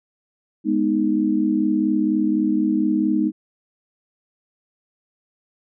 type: chord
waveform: sine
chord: G# minor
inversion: none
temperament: equal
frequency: 207.7 / 246.9 / 311.1 Hz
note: G#3 / B3 / D#4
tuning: 0 / 0 / 0 cents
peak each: -22 / -23 / -19 dBFS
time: 0.64-3.32 s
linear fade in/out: 50 ms
effects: none